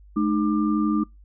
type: tone cluster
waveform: sine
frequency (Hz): 214.4 / 306.3 / 1192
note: A3 / D#4 / D6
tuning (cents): -45 / -27 / +25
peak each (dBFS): -22 / -22 / -30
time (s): 0.16-1.04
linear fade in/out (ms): 10
effects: noise-tail reverb RT60 0.2 s tail -26 dB re dry + added 50 Hz sine -46 dBFS peak until 1.24 s